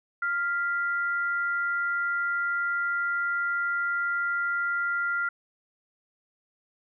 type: tone pair together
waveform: sine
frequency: 1396.9 / 1975.5 Hz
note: F6 / B6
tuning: 0 / 0 cents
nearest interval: tritone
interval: 600 cents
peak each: -25 / -36 dBFS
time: 0.22-5.29 s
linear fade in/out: 5 ms
effects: none